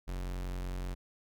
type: tone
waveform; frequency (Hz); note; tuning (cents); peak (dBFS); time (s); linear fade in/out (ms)
45% pulse; 45.38; F#1; -33; -35; 0.07-0.95; 20
effects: none